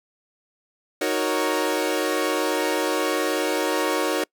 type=chord; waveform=sawtooth; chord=D# minor seventh; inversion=none; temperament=equal; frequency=311.1 / 370 / 466.2 / 554.4 Hz; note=D#4 / F#4 / A#4 / C#5; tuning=0 / 0 / 0 / 0 cents; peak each=-23 dBFS; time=1.01-4.24 s; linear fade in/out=5 ms; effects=noise-tail reverb RT60 0.1 s tail -26 dB re dry